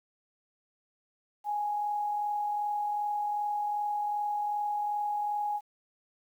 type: tone with amplitude modulation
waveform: sine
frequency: 830.6 Hz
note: G#5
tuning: in tune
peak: -27 dBFS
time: 1.44-5.61 s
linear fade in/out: 50 ms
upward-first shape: sine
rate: 42.6 Hz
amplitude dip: 30%
effects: 10-bit